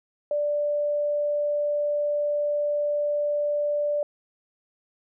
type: tone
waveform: sine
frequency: 587.3 Hz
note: D5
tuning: in tune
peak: -22 dBFS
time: 0.31-4.03 s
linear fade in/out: 2 ms
effects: none